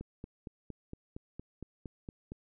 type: click train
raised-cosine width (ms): 3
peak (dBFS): -29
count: 11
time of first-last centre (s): 0.01-2.319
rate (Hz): 4.33
effects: none